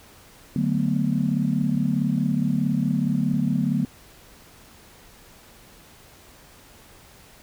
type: chord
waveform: sine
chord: B minor seventh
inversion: first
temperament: just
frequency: 148.16 / 185.21 / 222.2 / 246.9 Hz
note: D3 / F#3 / A3 / B3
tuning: +16 / +2 / +17 / 0 cents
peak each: -25 dBFS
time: 0.56-3.85 s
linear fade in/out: 2 ms
effects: tanh soft clip ceiling -9 dBFS + pink hiss -50 dBFS RMS until 7.42 s